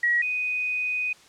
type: tone pair in turn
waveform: sine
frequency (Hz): 1912 / 2492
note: A#6 / D#7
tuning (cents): +43 / +2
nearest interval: perfect fourth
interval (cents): 459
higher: second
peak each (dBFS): -19 / -24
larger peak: first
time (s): 0.03-0.22 / 0.22-1.13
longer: second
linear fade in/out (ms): 5
effects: white hiss -53 dBFS RMS until 1.28 s + low-pass 7000 Hz 12 dB/octave